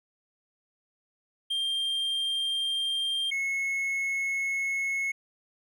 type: tone pair in turn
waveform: triangle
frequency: 3186 / 2184 Hz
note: G7 / C#7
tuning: +27 / -26 cents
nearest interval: perfect fifth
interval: 653 cents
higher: first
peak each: -25 dBFS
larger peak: neither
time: 1.5-3.31 / 3.31-5.12 s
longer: neither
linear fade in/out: 10 ms
effects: none